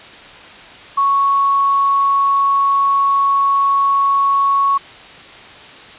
sine tone with quantisation, 1108.7 Hz, C#6, in tune, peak -11 dBFS, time 0.97-4.78 s, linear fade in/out 10 ms, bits 6, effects white hiss -37 dBFS RMS until 5.98 s + resampled to 8000 Hz

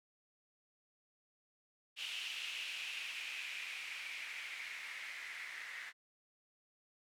violet noise with low-pass filter sweep, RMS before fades -45 dBFS, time 1.96-5.93 s, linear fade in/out 50 ms, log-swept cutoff 2900 to 1900 Hz, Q 4.7, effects none

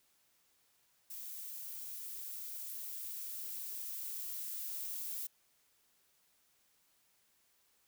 violet noise with level ramp, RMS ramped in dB -46 to -41 dBFS, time 1.1-5.27 s, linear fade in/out 5 ms, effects white hiss -73 dBFS RMS until 7.87 s

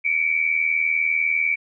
sine tone pair together, 2256 / 2336 Hz, C#7 / D7, +30 / -10 cents, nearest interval minor second, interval 60 cents, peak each -21 dBFS, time 0.04-1.56 s, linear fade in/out 20 ms, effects none

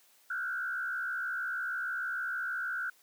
sine tone with frequency modulation, 1480 Hz, F#6, in tune, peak -32 dBFS, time 0.3-2.9 s, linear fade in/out 5 ms, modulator 66.4 Hz, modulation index 1.3, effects white hiss -64 dBFS RMS until 3.02 s + high-pass 300 Hz 12 dB/octave

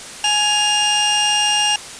sawtooth tone pair together, 835.7 / 2809 Hz, G#5 / F7, +11 / +9 cents, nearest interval octave + major sixth, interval 2098 cents, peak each -16 / -12 dBFS, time 0.24-1.76 s, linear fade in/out 2 ms, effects white hiss -33 dBFS RMS until 1.99 s + resampled to 22050 Hz

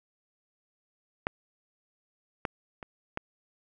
clicks, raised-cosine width 0.5 ms, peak -12 / -14 / -25 / -16 dBFS, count 4, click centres 1.269 / 2.452 / 2.828 / 3.174 s, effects none

